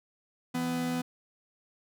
45% pulse tone pair together, 166.37 / 250 Hz, E3 / B3, +16 / +21 cents, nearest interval perfect fifth, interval 705 cents, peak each -36 / -30 dBFS, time 0.54-1.02 s, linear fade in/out 10 ms, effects none

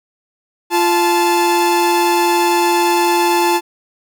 45% pulse tone pair together, 347 / 871.9 Hz, F4 / A5, -11 / -16 cents, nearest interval octave + major third, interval 1595 cents, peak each -15 / -14 dBFS, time 0.7-3.61 s, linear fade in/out 50 ms, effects none

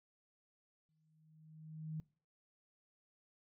sine tone with exponential growth, 156.8 Hz, D#3, 14 cents sharp, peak -38 dBFS, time 0.89-2 s, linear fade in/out 0 ms, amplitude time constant 240 ms, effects noise-tail reverb RT60 0.4 s tail -22 dB re dry

